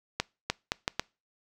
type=accelerating click train; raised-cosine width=0.2 ms; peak=-9 dBFS; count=5; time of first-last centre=0.2-0.996 s; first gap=300 ms; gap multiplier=0.73; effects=noise-tail reverb RT60 0.3 s tail -25 dB re dry